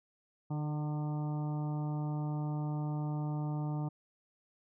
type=harmonic tone with a mistuned harmonic; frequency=150 Hz; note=D3; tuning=37 cents sharp; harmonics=1 / 2 / 3 / 4 / 5 / 6 / 7 / 8; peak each=-33 / -41 / -53 / -51 / -48 / -49 / -58 / -55 dBFS; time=0.5-3.89 s; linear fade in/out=10 ms; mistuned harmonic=3; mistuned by=-28 cents; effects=none